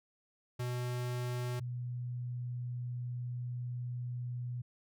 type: tone pair in turn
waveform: square / sine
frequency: 123.4 / 122.7 Hz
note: B2 / B2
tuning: -1 / -11 cents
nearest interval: unison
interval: 10 cents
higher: first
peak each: -35 / -36 dBFS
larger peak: first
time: 0.59-1.6 / 1.6-4.62 s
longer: second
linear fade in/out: 10 ms
effects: none